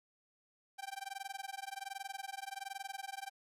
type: tone with amplitude modulation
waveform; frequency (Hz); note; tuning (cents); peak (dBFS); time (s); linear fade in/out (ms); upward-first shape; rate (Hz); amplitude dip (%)
sawtooth; 784; G5; 0; -35; 0.78-3.3; 20; sine; 21.3; 100
effects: resampled to 32000 Hz